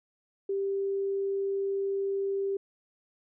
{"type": "tone", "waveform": "sine", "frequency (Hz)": 393.4, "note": "G4", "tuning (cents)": 6, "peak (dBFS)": -27, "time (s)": [0.49, 2.57], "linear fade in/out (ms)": 5, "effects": []}